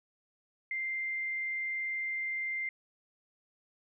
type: tone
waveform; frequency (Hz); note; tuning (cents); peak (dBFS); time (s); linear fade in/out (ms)
sine; 2093; C7; 0; -32; 0.71-2.69; 2
effects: none